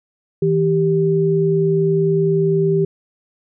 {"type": "tone pair together", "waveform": "sine", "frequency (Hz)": [161.24, 392], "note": ["E3", "G4"], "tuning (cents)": [-38, 0], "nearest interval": "octave + minor third", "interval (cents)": 1538, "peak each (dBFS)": [-17, -15], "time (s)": [0.42, 2.85], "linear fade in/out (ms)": 5, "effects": []}